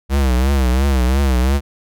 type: tone with vibrato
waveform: square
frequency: 65.7 Hz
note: C2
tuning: 8 cents sharp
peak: -13 dBFS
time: 0.09-1.61 s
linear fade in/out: 50 ms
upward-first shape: triangle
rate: 2.9 Hz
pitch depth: 140 cents each way
effects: none